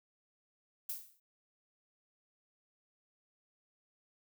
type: noise with exponential decay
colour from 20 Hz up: violet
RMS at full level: -36 dBFS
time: 0.89-1.2 s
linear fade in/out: 5 ms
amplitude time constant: 66 ms
effects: none